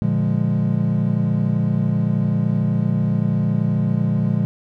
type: chord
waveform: triangle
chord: Bb dominant seventh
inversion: none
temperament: equal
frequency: 116.54 / 146.83 / 174.61 / 207.7 Hz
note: Bb2 / D3 / F3 / Ab3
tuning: 0 / 0 / 0 / 0 cents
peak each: -20 dBFS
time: 0.02-4.45 s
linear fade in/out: 0 ms
effects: none